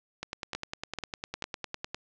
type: two click trains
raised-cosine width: 0.2 ms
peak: -16 / -17 dBFS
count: 3 / 18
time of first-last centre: 0.55-1.423 / 0.23-1.945 s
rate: 2.29 / 9.91 Hz
effects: low-pass 7000 Hz 12 dB/octave